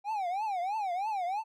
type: tone with vibrato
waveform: triangle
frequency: 784 Hz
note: G5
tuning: in tune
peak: -28 dBFS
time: 0.04-1.44 s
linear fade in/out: 50 ms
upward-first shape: triangle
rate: 3.1 Hz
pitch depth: 240 cents each way
effects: none